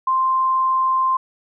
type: tone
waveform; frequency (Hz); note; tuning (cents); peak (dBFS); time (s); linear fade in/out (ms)
sine; 1046.5; C6; 0; -15; 0.07-1.17; 5
effects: none